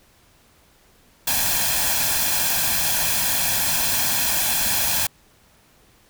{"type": "noise with comb filter", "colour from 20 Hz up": "white", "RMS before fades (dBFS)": -21, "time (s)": [1.27, 5.07], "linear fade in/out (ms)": 5, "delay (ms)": 1.2, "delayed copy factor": 0.65, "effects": ["pink hiss -56 dBFS RMS until 6.09 s"]}